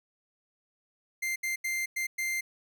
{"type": "tone bursts at uneven times", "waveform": "45% pulse", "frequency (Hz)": 2093, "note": "C7", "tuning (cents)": 0, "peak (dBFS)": -29, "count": 5, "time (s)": [[1.22, 1.36], [1.43, 1.56], [1.64, 1.86], [1.96, 2.07], [2.18, 2.41]], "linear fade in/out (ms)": 10, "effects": []}